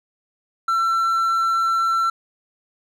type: tone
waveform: triangle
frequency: 1346 Hz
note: E6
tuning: 36 cents sharp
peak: -15 dBFS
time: 0.68-2.1 s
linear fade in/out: 5 ms
effects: none